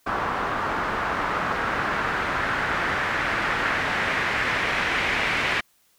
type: noise with low-pass filter sweep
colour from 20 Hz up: white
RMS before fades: -25 dBFS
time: 0.06-5.61 s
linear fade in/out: 10 ms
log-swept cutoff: 1200 to 2200 Hz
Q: 2
effects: white hiss -63 dBFS RMS until 5.98 s